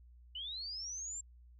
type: linear sweep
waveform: sine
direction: up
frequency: 2905 to 7480 Hz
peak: -40 dBFS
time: 0.35-1.21 s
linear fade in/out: 5 ms
effects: added 60 Hz sine -56 dBFS peak until 1.59 s